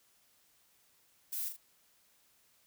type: noise with echo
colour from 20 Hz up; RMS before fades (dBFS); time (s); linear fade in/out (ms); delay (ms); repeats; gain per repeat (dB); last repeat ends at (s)
violet; -38; 1.32-1.49; 10; 39; 2; -6; 1.568
effects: white hiss -69 dBFS RMS until 2.66 s